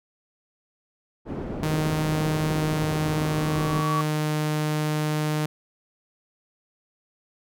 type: low-pass noise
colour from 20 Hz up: white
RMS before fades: -32 dBFS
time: 1.25-3.84 s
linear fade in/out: 50 ms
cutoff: 390 Hz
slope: 12 dB/octave
type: tone with pitch glide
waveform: sawtooth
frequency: 154.8 to 152.58 Hz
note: D#3 to D#3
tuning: -9 to -34 cents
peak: -19 dBFS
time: 1.63-5.46 s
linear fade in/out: 2 ms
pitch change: -25 cents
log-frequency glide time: 2.48-4.36 s
type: tone with exponential growth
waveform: sine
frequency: 1132 Hz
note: C#6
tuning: 36 cents sharp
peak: -22 dBFS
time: 2.63-4.01 s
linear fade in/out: 0 ms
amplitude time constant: 300 ms
effects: none